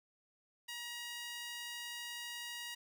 sawtooth tone with high-pass filter, 952 Hz, A#5, 36 cents sharp, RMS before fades -45 dBFS, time 0.68-2.75 s, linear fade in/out 10 ms, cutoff 2300 Hz, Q 1.3, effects none

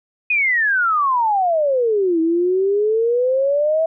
sine exponential two-way sweep, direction down then up, 2523 to 320.7 to 656 Hz, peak -14 dBFS, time 0.3-3.86 s, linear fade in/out 5 ms, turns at 2.2 s, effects none

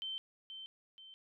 sine tone with echo, 3100 Hz, G7, 20 cents flat, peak -38 dBFS, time 0.02-0.18 s, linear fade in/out 0 ms, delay 480 ms, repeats 2, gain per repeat -7 dB, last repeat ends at 1.14 s, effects none

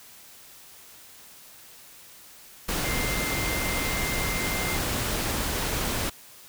sine tone in noise, 2094 Hz, C7, 1 cent sharp, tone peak -32 dBFS, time 2.84-4.77 s, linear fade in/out 10 ms, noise pink, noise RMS -28 dBFS, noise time 2.68-6.1 s, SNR -7 dB, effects white hiss -49 dBFS RMS until 6.48 s

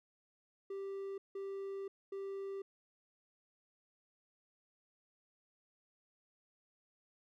triangle tone bursts at uneven times, 392 Hz, G4, in tune, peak -38 dBFS, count 3, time 0.7-1.18 / 1.35-1.88 / 2.12-2.62 s, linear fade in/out 5 ms, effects none

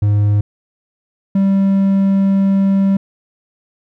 triangle tone pair in turn, 103.4 / 195.19 Hz, G#2 / G3, -7 / -7 cents, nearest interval major seventh, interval 1100 cents, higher second, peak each -8 dBFS, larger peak neither, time 0.02-0.41 / 1.35-2.97 s, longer second, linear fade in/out 5 ms, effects none

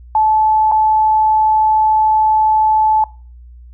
sine tone with dropouts, 867 Hz, A5, 26 cents flat, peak -9 dBFS, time 0.15-3.04 s, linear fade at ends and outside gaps 2 ms, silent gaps 0.715-0.72 s, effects noise-tail reverb RT60 0.4 s tail -22 dB re dry + added 60 Hz sine -35 dBFS peak until 3.73 s

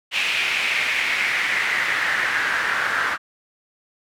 pink noise with band-pass filter sweep, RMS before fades -22 dBFS, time 0.11-3.18 s, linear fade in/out 50 ms, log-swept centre 2600 to 1500 Hz, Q 4, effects none

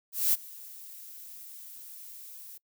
violet noise with ADSR envelope, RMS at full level -23 dBFS, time 0.12-2.58 s, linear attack 210 ms, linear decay 29 ms, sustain -23 dB, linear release 10 ms, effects noise-tail reverb RT60 0.1 s tail -24 dB re dry

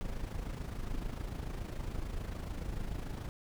brown noise with amplitude modulation, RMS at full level -36 dBFS, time 0.01-3.29 s, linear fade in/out 0 ms, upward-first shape sine, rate 26.9 Hz, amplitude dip 60%, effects none

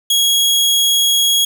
sawtooth tone, 3313 Hz, G#7, 5 cents flat, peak -8 dBFS, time 0.1-1.45 s, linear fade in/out 5 ms, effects none

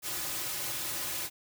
white noise with comb filter, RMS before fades -35 dBFS, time 0.02-1.3 s, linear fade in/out 50 ms, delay 4.4 ms, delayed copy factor -0.8, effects none

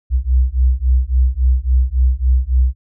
sine beating tone pair, 61.74 / 65.34 Hz, B1 / C2, 0 / -2 cents, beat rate 3.6 Hz, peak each -14 dBFS, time 0.1-2.75 s, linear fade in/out 50 ms, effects none

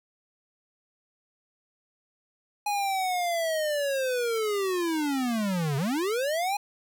square linear two-way sweep, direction down then up, 833 to 132.3 to 833 Hz, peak -26 dBFS, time 2.66-6.57 s, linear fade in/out 5 ms, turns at 5.77 s, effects 10-bit

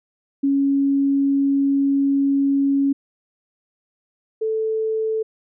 sine tone pair in turn, 277.2 / 440 Hz, C#4 / A4, 0 / 0 cents, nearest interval minor sixth, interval 800 cents, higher second, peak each -15 / -19 dBFS, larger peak first, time 0.43-2.93 / 4.41-5.23 s, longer first, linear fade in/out 10 ms, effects none

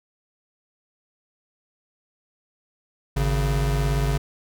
square tone pair together, 51.91 / 138.59 Hz, G#1 / C#3, 0 / 0 cents, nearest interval octave + perfect fourth, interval 1700 cents, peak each -23 / -24 dBFS, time 3.16-4.18 s, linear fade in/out 10 ms, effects none

